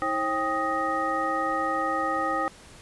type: tone cluster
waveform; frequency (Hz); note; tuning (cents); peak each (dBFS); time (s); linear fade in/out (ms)
sine; 321.2 / 537 / 790 / 1250 / 1874; E4 / C5 / G5 / D#6 / A#6; -45 / +45 / +13 / +8 / +9; -33 / -32 / -30 / -27 / -34; 0.02-2.48; 0
effects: pink hiss -49 dBFS RMS until 2.81 s + resampled to 24000 Hz